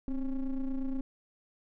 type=ring-modulated tone; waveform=triangle; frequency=139.2 Hz; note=C#3; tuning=8 cents sharp; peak=-25 dBFS; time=0.08-1.01 s; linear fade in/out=2 ms; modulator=125 Hz; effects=none

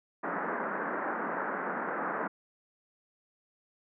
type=band-pass noise; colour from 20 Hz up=white; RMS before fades=-34 dBFS; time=0.23-2.28 s; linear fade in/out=10 ms; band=180 to 1700 Hz; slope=48 dB/octave; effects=none

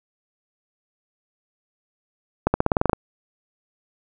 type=accelerating click train; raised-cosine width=1 ms; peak=-3 dBFS; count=10; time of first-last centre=2.47-2.932 s; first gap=70 ms; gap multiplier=0.92; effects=none

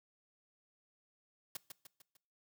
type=noise with echo; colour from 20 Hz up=white; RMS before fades=-41 dBFS; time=1.55-1.57 s; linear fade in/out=5 ms; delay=150 ms; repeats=4; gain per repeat=-6 dB; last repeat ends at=2.17 s; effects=noise-tail reverb RT60 0.6 s tail -22 dB re dry + high-pass 100 Hz 12 dB/octave

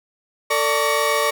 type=tone cluster; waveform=30% pulse; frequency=449 / 586 / 1125 / 1879 Hz; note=A4 / D5 / C#6 / A#6; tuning=+35 / -4 / +25 / +13 cents; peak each=-21 / -19 / -19 / -24 dBFS; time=0.5-1.31 s; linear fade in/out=10 ms; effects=none

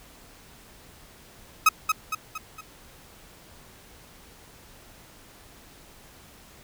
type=tone with echo; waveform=30% pulse; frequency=1273 Hz; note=D#6; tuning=39 cents sharp; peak=-11 dBFS; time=1.66-1.69 s; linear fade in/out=5 ms; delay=230 ms; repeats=4; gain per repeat=-6 dB; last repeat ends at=2.61 s; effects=pink hiss -51 dBFS RMS until 6.63 s

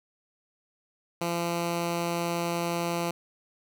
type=tone; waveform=10% pulse; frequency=170.9 Hz; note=F3; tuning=37 cents flat; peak=-19 dBFS; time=1.21-3.11 s; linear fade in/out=5 ms; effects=none

